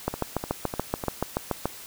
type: two click trains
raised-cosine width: 1 ms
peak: -16 / -10 dBFS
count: 4 / 12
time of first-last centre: 0.14-1.038 / 0.08-1.656 s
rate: 3.34 / 6.98 Hz
effects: white hiss -43 dBFS RMS until 1.86 s